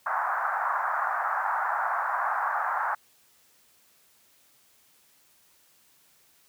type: band-pass noise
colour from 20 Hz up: pink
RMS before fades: -28 dBFS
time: 0.06-2.95 s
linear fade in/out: 5 ms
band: 740 to 1600 Hz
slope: 48 dB/octave
effects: white hiss -62 dBFS RMS until 6.48 s + high-pass 60 Hz 12 dB/octave